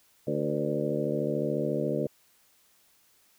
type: harmonic tone with a mistuned harmonic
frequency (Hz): 73.9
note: D2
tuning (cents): +11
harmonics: 2 / 3 / 4 / 5 / 6 / 7 / 8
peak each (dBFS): -34 / -34 / -34 / -34 / -34 / -34 / -34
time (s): 0.27-2.07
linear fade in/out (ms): 5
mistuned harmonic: 6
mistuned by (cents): +50
effects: white hiss -64 dBFS RMS until 3.38 s